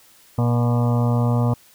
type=harmonic tone with a mistuned harmonic; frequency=119.9 Hz; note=A#2; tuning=49 cents sharp; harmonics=1 / 2 / 4 / 5 / 6 / 7 / 8 / 9 / 10; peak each=-17 / -23 / -29 / -31 / -33 / -34 / -35 / -36 / -37 dBFS; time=0.38-1.54 s; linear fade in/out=5 ms; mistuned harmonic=8; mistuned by=+29 cents; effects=white hiss -52 dBFS RMS until 1.74 s